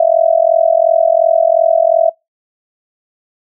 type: tone with amplitude modulation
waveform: sine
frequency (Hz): 659.3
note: E5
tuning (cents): 0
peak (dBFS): -3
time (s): 0-2.1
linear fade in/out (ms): 5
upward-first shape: sine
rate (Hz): 42.8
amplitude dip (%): 90
effects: noise-tail reverb RT60 0.2 s tail -25 dB re dry